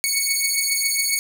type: beating tone pair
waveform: 10% pulse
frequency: 2217 / 2224.3 Hz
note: C#7 / C#7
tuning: 0 / +5 cents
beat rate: 7.3 Hz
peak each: -13 dBFS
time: 0.04-1.19 s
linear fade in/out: 0 ms
effects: none